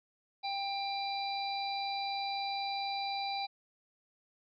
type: harmonic tone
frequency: 793 Hz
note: G5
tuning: 20 cents sharp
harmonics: 1 / 3 / 5 / 6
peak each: -35 / -43 / -40 / -45 dBFS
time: 0.43-3.47 s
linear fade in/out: 20 ms
effects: none